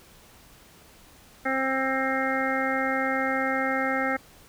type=harmonic tone; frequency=265.2 Hz; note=C4; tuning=23 cents sharp; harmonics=1 / 2 / 3 / 5 / 6 / 7 / 8; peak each=-30 / -30 / -31 / -31 / -33 / -32 / -32 dBFS; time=1.45-4.17 s; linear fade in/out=10 ms; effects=pink hiss -53 dBFS RMS until 4.48 s